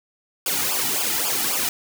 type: noise with flanger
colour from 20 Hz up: white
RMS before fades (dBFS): -23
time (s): 0.46-1.69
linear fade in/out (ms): 2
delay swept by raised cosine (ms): 0.5 to 1.9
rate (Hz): 3.7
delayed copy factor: -0.95
effects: none